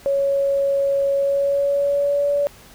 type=tone with pitch glide; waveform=sine; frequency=555 to 572.9 Hz; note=C#5 to D5; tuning=+2 to -43 cents; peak=-16 dBFS; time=0.06-2.47 s; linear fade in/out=0 ms; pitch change=+55 cents; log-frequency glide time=1.15-2.3 s; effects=pink hiss -46 dBFS RMS until 2.74 s